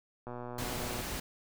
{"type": "click train", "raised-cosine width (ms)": 1, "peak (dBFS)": -28, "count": 91, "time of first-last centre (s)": [0.27, 1.008], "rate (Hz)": 122}
{"type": "noise", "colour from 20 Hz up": "pink", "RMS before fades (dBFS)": -38, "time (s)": [0.58, 1.2], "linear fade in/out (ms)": 5}
{"effects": []}